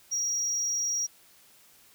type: tone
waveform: sine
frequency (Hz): 5690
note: F8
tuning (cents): +31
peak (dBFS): -24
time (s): 0.11-1.07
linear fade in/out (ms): 20
effects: tanh soft clip ceiling -25 dBFS + white hiss -58 dBFS RMS until 1.94 s